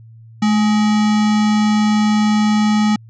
sine tone with sample-and-hold, 213.5 Hz, G#3, 48 cents sharp, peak -11 dBFS, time 0.42-2.96 s, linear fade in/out 5 ms, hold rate 1050 Hz, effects added 113 Hz sine -38 dBFS peak until 3.09 s + resampled to 16000 Hz

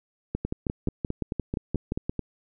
two click trains, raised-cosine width 3 ms, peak -14 / -15 dBFS, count 11 / 9, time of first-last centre 0.35-2.095 / 0.45-2.193 s, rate 5.73 / 4.59 Hz, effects none

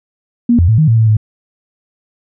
sine tone with pitch steps, 238 / 85.9 / 111 / 156.2 / 114 / 111.5 / 108 Hz, A#3 / F2 / A2 / D#3 / A#2 / A2 / A2, +36 / -28 / +16 / +7 / -38 / +23 / -32 cents, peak -6 dBFS, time 0.49-1.169 s, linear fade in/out 5 ms, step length 97 ms, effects none

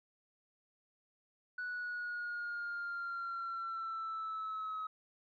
sine linear sweep, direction down, 1480 to 1274 Hz, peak -36 dBFS, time 1.58-4.87 s, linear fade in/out 5 ms, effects tanh soft clip ceiling -35 dBFS

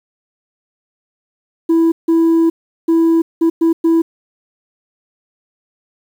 sine tone bursts at uneven times, 329.6 Hz, E4, in tune, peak -6 dBFS, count 6, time 1.69-1.92 / 2.08-2.5 / 2.88-3.22 / 3.41-3.5 / 3.61-3.73 / 3.84-4.02 s, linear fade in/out 10 ms, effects tanh soft clip ceiling -8 dBFS + 7-bit

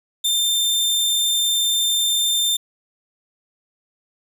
sawtooth tone, 3589 Hz, A7, 34 cents sharp, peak -14 dBFS, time 0.24-2.57 s, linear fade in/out 10 ms, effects none

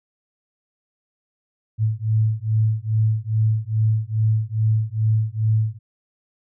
sine beating tone pair, 108.4 / 110.8 Hz, A2 / A2, -25 / +13 cents, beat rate 2.4 Hz, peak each -20 dBFS, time 1.78-5.79 s, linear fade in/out 50 ms, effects none

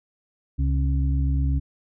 harmonic tone, 68.2 Hz, C#2, 28 cents flat, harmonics 1 / 2 / 4, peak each -20 / -26 / -32 dBFS, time 0.58-1.6 s, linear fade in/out 20 ms, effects none

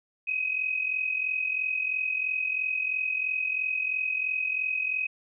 sine tone pair together, 2522 / 2565 Hz, D#7 / E7, +23 / -48 cents, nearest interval unison, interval 29 cents, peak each -27 / -32 dBFS, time 0.27-5.07 s, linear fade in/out 10 ms, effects none

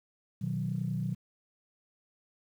sine chord, B major, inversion none, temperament equal, 123.47 / 155.56 / 185 Hz, B2 / D#3 / F#3, 0 / 0 / 0 cents, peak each -34 dBFS, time 0.41-1.15 s, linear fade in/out 10 ms, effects tanh soft clip ceiling -21 dBFS + 10-bit

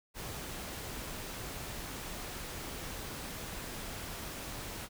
pink noise, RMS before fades -42 dBFS, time 0.14-4.89 s, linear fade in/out 50 ms, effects none

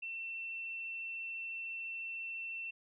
sine tone, 2693 Hz, E7, 36 cents sharp, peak -39 dBFS, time 0.02-2.71 s, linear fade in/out 10 ms, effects none

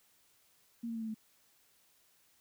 sine tone with pitch steps, 232.9 / 229.2 / 225.5 / 221.9 / 218.3 Hz, A#3 / A#3 / A3 / A3 / A3, -1 / -29 / +43 / +15 / -13 cents, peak -36 dBFS, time 0.83-1.145 s, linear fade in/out 10 ms, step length 63 ms, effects white hiss -69 dBFS RMS until 2.4 s

